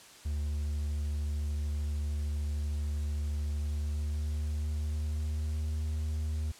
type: tone with pitch glide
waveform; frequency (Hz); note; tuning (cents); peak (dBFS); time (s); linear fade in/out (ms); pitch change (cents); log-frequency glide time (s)
triangle; 73.9 to 77.08; D2 to D#2; +11 to -16; -28; 0.25-6.52; 10; +73; 3.53-5.85
effects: white hiss -53 dBFS RMS until 6.59 s + low-pass 9000 Hz 12 dB/octave